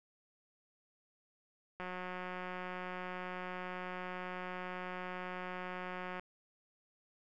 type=click train; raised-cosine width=0.5 ms; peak=-28 dBFS; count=801; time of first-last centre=1.8-6.196 s; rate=182 Hz; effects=none